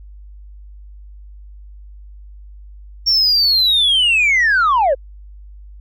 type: linear sweep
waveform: sine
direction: down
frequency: 5540 to 496.7 Hz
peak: -9 dBFS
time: 3.06-4.95 s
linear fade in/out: 20 ms
effects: tanh soft clip ceiling -9 dBFS + added 50 Hz sine -35 dBFS peak until 5.8 s